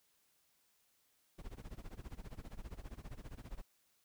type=noise with tremolo; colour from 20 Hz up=brown; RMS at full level=-45 dBFS; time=1.38-3.62 s; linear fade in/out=10 ms; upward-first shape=sine; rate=15 Hz; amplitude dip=95%; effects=white hiss -75 dBFS RMS until 4.04 s